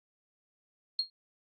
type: tone with exponential decay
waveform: sine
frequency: 4255 Hz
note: C8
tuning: 28 cents sharp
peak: -23 dBFS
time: 0.99-1.1 s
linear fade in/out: 2 ms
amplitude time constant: 23 ms
effects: AAC 64 kbps